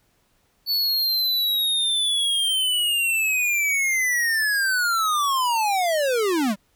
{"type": "linear sweep", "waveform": "square", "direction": "down", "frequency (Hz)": [4480, 186.5], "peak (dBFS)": -20, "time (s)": [0.66, 6.56], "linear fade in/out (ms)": 50, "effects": ["pink hiss -65 dBFS RMS until 6.75 s"]}